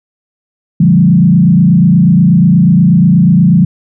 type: tone with frequency modulation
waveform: sine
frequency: 175 Hz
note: F3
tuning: 4 cents sharp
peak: -3 dBFS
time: 0.8-3.65 s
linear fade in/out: 5 ms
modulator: 28.3 Hz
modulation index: 1.2
effects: none